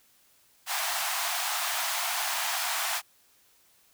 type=high-pass noise; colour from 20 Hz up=pink; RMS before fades=-30 dBFS; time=0.66-3.02 s; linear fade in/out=50 ms; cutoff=660 Hz; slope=96 dB/octave; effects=white hiss -63 dBFS RMS until 3.93 s